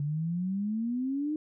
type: exponential sweep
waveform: sine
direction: up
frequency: 141.9 to 311.1 Hz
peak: -28 dBFS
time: 0-1.36 s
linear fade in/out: 2 ms
effects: none